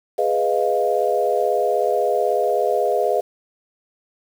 sine chord, F half-diminished seventh, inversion first, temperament equal, 415.3 / 493.9 / 622.3 / 698.5 Hz, Ab4 / Cb5 / Eb5 / F5, 0 / 0 / 0 / 0 cents, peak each -22 dBFS, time 0.18-3.21 s, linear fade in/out 10 ms, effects 7-bit

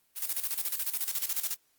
blue noise with tremolo, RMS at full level -30 dBFS, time 0.15-1.57 s, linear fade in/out 50 ms, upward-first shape square, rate 14 Hz, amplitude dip 70%, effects white hiss -70 dBFS RMS until 1.78 s + Opus 32 kbps

